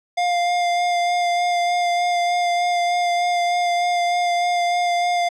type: tone with vibrato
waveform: square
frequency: 703 Hz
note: F5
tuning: 11 cents sharp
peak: -18 dBFS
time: 0.17-5.29 s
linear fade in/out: 10 ms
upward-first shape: sine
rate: 3.3 Hz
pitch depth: 14 cents each way
effects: low-pass 6000 Hz 12 dB/octave